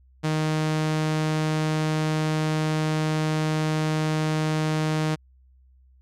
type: tone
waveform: sawtooth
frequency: 155.56 Hz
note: D#3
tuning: in tune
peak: -18 dBFS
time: 0.23-5.16 s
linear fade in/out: 20 ms
effects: added 64 Hz sine -53 dBFS peak until 6.01 s + low-pass 8000 Hz 12 dB/octave